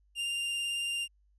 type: tone with vibrato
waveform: 45% pulse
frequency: 2794 Hz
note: F7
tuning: in tune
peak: -31 dBFS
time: 0.15-1.08 s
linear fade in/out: 50 ms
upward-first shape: triangle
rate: 18 Hz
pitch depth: 13 cents each way
effects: added 50 Hz sine -64 dBFS peak until 1.38 s + resampled to 24000 Hz